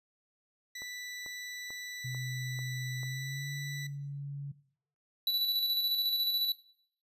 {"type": "tone", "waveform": "20% pulse", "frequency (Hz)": 1975.5, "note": "B6", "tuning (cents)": 0, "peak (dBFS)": -35, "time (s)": [0.75, 3.87], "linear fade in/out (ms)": 5}
{"type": "click train", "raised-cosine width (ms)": 1, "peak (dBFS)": -37, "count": 6, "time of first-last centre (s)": [0.82, 3.032], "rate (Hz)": 2.26}
{"type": "tone with pitch glide", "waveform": "sine", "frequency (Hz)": [127.5, 141.47], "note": ["C3", "C#3"], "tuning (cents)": [-44, 36], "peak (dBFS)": -36, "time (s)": [2.04, 4.52], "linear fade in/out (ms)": 10, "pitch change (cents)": 180, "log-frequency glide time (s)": [2.99, 3.51]}
{"type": "tone with tremolo", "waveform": "square", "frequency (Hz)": 3951, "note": "B7", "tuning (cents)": 0, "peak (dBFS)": -27, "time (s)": [5.27, 6.52], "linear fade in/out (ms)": 2, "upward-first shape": "square", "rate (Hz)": 14, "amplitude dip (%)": 35}
{"effects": ["noise-tail reverb RT60 0.6 s tail -18 dB re dry", "resampled to 32000 Hz"]}